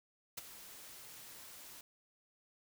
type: noise with ADSR envelope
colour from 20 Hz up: white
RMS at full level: -40 dBFS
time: 0.37-1.81 s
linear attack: 11 ms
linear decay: 17 ms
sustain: -13 dB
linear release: 4 ms
effects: none